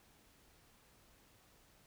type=silence; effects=pink hiss -67 dBFS RMS until 1.86 s